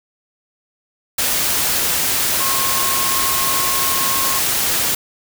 sine tone in noise, 1078 Hz, C#6, 49 cents flat, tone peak -23 dBFS, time 2.4-4.39 s, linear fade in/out 5 ms, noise white, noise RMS -18 dBFS, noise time 1.18-4.95 s, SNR -8 dB, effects none

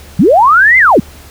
sine linear two-way sweep, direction up then down, 138.59 to 2116 to 138.59 Hz, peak -3 dBFS, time 0.19-1 s, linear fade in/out 5 ms, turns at 0.78 s, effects added 73 Hz sine -35 dBFS peak until 1.3 s + pink hiss -37 dBFS RMS until 1.3 s

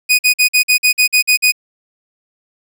sawtooth tone bursts, 2484 Hz, D#7, 3 cents flat, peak -5 dBFS, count 10, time 0.09-1.522 s, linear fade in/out 20 ms, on 100 ms, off 48 ms, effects none

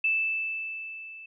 sine tone with level ramp, 2637 Hz, E7, in tune, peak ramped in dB -21 to -42 dBFS, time 0.04-1.26 s, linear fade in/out 5 ms, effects none

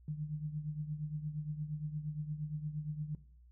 sine tone with tremolo, 151.2 Hz, D#3, 49 cents flat, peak -33 dBFS, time 0.08-3.15 s, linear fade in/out 2 ms, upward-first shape triangle, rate 8.6 Hz, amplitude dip 80%, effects noise-tail reverb RT60 0.6 s tail -17 dB re dry + added 60 Hz sine -57 dBFS peak until 3.51 s

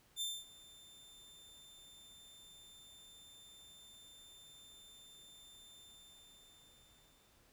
sawtooth tone with ADSR envelope, 3570 Hz, A7, 24 cents sharp, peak -33 dBFS, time 0.16-7.47 s, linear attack 52 ms, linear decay 230 ms, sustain -21 dB, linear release 1700 ms, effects pink hiss -69 dBFS RMS until 7.52 s

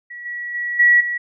sine tone with level steps, 1930 Hz, B6, 40 cents flat, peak -31 / -25 / -21 / -9 / -20 dBFS, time 0.1-1.18 s, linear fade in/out 10 ms, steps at 0.25 / 0.54 / 0.79 / 1 s, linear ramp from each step 10 ms, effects none

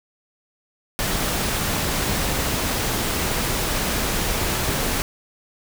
pink noise, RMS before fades -23 dBFS, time 0.99-5.02 s, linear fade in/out 0 ms, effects none

